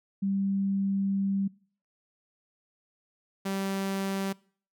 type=tone pair in turn; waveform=sine / sawtooth; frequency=196.1 / 194.52 Hz; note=G3 / G3; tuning=+1 / -13 cents; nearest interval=unison; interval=14 cents; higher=first; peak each=-25 dBFS; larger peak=neither; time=0.22-1.48 / 3.45-4.33 s; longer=first; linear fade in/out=10 ms; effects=noise-tail reverb RT60 0.5 s tail -24 dB re dry